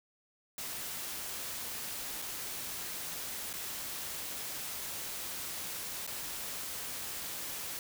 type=noise with dropouts; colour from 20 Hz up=white; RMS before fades=-40 dBFS; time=0.58-7.79 s; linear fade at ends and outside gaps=1 ms; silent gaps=2.218-2.222 / 3.53-3.537 / 6.066-6.075 s; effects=none